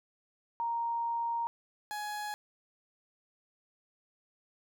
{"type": "tone pair in turn", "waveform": ["sine", "30% pulse"], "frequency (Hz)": [932.3, 838.1], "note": ["A#5", "G#5"], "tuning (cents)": [0, 16], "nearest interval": "major second", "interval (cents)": 184, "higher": "first", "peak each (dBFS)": [-30, -33], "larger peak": "first", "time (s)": [[0.6, 1.47], [1.91, 2.34]], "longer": "first", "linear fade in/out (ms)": 0, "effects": []}